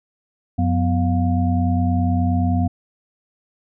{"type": "tone cluster", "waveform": "sine", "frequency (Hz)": [90.8, 178.2, 247.8, 707], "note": ["F#2", "F3", "B3", "F5"], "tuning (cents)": [-32, 35, 6, 21], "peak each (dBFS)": [-18, -24, -21, -27], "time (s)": [0.58, 2.68], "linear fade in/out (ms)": 10, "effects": []}